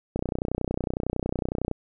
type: click train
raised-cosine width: 2 ms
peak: -13 dBFS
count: 49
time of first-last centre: 0.16-1.713 s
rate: 30.9 Hz
effects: none